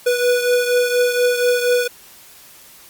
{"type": "beating tone pair", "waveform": "square", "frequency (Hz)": [489.9, 494.1], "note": ["B4", "B4"], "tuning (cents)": [-14, 1], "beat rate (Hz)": 4.2, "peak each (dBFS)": [-16, -22], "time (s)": [0.06, 1.88], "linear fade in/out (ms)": 10, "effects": ["white hiss -44 dBFS RMS until 2.89 s", "Opus 48 kbps"]}